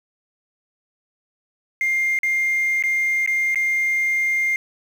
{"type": "tone with dropouts", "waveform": "sine", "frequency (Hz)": 2110, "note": "C7", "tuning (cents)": 14, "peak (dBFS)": -16, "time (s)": [1.81, 4.56], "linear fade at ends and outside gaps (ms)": 1, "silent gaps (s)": [[2.189, 2.232], [2.825, 2.837], [3.262, 3.275], [3.546, 3.557]], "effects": ["tanh soft clip ceiling -14 dBFS", "7-bit"]}